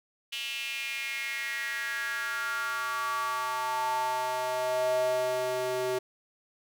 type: tone with high-pass filter sweep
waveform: square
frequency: 127.1 Hz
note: C3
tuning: 50 cents flat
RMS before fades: -31 dBFS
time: 0.32-5.99 s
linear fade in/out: 10 ms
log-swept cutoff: 2900 to 450 Hz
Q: 5.5
effects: none